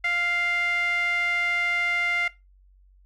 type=tone with band-pass filter; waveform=sawtooth; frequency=698.5 Hz; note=F5; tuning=in tune; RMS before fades=-25 dBFS; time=0.04-2.28 s; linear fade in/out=5 ms; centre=2000 Hz; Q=5.7; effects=noise-tail reverb RT60 0.2 s tail -17 dB re dry + added 47 Hz sine -53 dBFS peak until 3.05 s